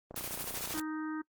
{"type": "click train", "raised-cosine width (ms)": 1, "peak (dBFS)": -29, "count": 21, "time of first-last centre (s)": [0.11, 0.774], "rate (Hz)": 30.1}
{"type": "noise with tremolo", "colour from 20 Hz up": "white", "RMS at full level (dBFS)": -37, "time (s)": [0.16, 0.8], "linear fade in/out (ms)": 2, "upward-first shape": "square", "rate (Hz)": 13, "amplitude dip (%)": 45}
{"type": "harmonic tone", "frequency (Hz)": 311.1, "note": "D#4", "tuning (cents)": 0, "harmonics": [1, 3, 4, 5, 6], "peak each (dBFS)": [-35, -48, -46, -47, -53], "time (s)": [0.74, 1.22], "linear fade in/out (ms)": 10}
{"effects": ["noise-tail reverb RT60 0.1 s tail -24 dB re dry", "Opus 24 kbps"]}